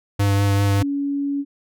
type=tone with vibrato; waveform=square; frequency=100 Hz; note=G2; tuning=35 cents sharp; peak=-16 dBFS; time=0.19-0.83 s; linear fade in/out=10 ms; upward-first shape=triangle; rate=5.1 Hz; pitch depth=16 cents each way
type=tone; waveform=sine; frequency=281.9 Hz; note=C#4; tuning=29 cents sharp; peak=-20 dBFS; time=0.78-1.45 s; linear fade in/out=50 ms
effects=none